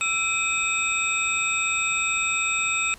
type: tone cluster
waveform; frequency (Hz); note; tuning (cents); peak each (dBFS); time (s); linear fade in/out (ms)
sine; 1333 / 2370 / 2554 / 3641 / 7690; E6 / D7 / D#7 / A#7 / B8; +19 / +15 / +45 / -41 / -47; -30 / -32 / -24 / -33 / -28; 0.01-2.94; 0
effects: pink hiss -48 dBFS RMS until 2.98 s + low-pass 12000 Hz 12 dB/octave